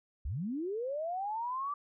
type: linear sweep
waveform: sine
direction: up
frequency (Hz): 50.3 to 1175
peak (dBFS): -33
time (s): 0.25-1.74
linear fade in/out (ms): 5
effects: none